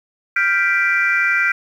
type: chord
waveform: sine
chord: G dominant seventh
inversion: third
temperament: equal with one note detuned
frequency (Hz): 1396.9 / 1568 / 1975.5 / 2357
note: F6 / G6 / B6 / D7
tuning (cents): 0 / 0 / 0 / +6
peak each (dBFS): -19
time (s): 0.36-1.52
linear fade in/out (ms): 5
effects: tanh soft clip ceiling -5 dBFS + 8-bit

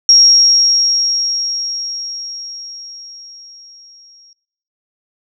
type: tone with exponential decay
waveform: sine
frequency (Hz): 5590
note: F8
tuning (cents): +1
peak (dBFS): -3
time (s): 0.09-4.33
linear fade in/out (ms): 1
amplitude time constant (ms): 920
effects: noise-tail reverb RT60 0.9 s tail -23 dB re dry

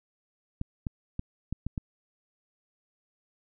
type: clicks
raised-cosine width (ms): 5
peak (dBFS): -19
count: 6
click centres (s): 0.614 / 0.868 / 1.194 / 1.526 / 1.666 / 1.778
effects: none

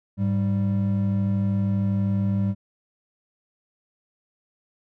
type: tone pair together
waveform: triangle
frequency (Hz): 103.35 / 196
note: G#2 / G3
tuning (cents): -8 / 0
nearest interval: major seventh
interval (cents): 1108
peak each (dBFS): -21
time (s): 0.17-2.55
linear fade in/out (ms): 50
effects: none

